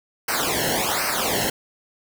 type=noise with flanger; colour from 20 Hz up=pink; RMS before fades=-23 dBFS; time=0.28-1.5 s; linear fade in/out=5 ms; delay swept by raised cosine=0.28 to 0.85 ms; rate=1.3 Hz; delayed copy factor=-1; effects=none